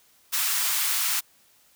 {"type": "high-pass noise", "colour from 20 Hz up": "white", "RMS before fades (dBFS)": -25, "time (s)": [0.32, 1.21], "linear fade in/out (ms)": 20, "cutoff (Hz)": 970, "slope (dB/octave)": 24, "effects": ["white hiss -60 dBFS RMS until 1.75 s"]}